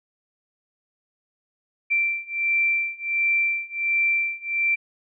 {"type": "beating tone pair", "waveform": "sine", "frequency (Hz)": [2349, 2350.4], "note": ["D7", "D7"], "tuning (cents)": [0, 1], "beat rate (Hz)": 1.4, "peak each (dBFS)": [-24, -23], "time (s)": [1.9, 4.76], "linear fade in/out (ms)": 20, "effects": []}